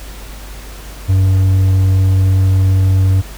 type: tone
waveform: triangle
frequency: 95 Hz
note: F#2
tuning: 46 cents sharp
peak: -6 dBFS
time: 1.08-3.22 s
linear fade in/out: 20 ms
effects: added 50 Hz sine -29 dBFS peak until 3.37 s + pink hiss -35 dBFS RMS until 3.37 s